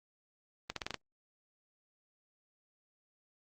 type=accelerating click train; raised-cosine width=0.2 ms; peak=-18 dBFS; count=6; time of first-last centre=0.7-0.943 s; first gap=63 ms; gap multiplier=0.87; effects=Opus 32 kbps